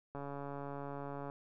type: click train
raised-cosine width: 1 ms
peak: -30 dBFS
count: 163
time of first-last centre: 0.15-1.299 s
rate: 141 Hz
effects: none